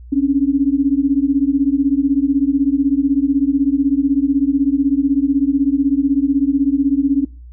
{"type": "beating tone pair", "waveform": "sine", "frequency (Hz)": [270, 286], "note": ["C#4", "D4"], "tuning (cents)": [-45, -46], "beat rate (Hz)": 16, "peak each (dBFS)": -15, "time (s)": [0.12, 7.25], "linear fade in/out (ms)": 10, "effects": ["noise-tail reverb RT60 0.3 s tail -22 dB re dry", "added 60 Hz sine -34 dBFS peak until 7.52 s"]}